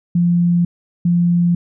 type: tone pair in turn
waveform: sine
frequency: 173.5 / 173.5 Hz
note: F3 / F3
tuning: -11 / -11 cents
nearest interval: unison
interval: 0 cents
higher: neither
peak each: -11 dBFS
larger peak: neither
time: 0.15-0.65 / 1.05-1.55 s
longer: neither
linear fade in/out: 5 ms
effects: none